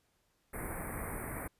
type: band-stop noise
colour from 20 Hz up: pink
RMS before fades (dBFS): -40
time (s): 0.53-1.48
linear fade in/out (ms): 10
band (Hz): 2300 to 8600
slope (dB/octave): 96
effects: pink hiss -75 dBFS RMS until 1.59 s + resampled to 32000 Hz